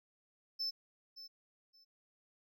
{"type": "tone with echo", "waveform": "triangle", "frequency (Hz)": 5274, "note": "E8", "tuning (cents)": 0, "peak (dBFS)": -33, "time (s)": [0.59, 0.71], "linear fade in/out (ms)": 20, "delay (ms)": 570, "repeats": 2, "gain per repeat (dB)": -14, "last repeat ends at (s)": 1.85, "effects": ["tanh soft clip ceiling -29 dBFS"]}